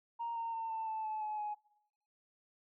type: tone with pitch steps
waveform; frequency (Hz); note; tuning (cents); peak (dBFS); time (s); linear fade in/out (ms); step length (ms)
sine; 932.3 / 918.4 / 904.7 / 891.2 / 877.9 / 864.9 / 852 / 839.3; A#5 / A#5 / A5 / A5 / A5 / A5 / G#5 / G#5; 0 / -26 / +48 / +22 / -4 / -30 / +44 / +18; -35; 0.19-1.55; 20; 170
effects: noise-tail reverb RT60 0.8 s tail -22 dB re dry + tanh soft clip ceiling -32 dBFS